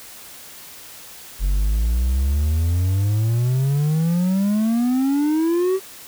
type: exponential sweep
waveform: triangle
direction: up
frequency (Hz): 44.88 to 388.2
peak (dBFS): -14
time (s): 1.39-5.8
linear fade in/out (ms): 50
effects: white hiss -40 dBFS RMS until 6.07 s